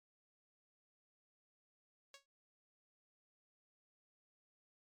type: tone with exponential decay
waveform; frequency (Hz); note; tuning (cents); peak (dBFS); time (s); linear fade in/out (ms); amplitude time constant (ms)
5% pulse; 554.4; C#5; 0; -40; 2.14-2.26; 2; 25
effects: low-pass 12000 Hz 12 dB/octave + MP3 96 kbps